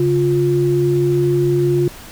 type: tone pair together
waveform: sine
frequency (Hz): 139.71 / 352.3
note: C#3 / F4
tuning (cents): +14 / +15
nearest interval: octave + major third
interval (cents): 1601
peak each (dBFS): -17 / -14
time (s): 0-1.88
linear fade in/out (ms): 2
effects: pink hiss -37 dBFS RMS until 2.11 s